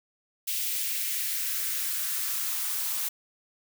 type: noise with high-pass filter sweep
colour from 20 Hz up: blue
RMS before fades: -30 dBFS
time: 0.47-3.09 s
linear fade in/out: 10 ms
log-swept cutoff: 2600 to 880 Hz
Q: 1.7
effects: none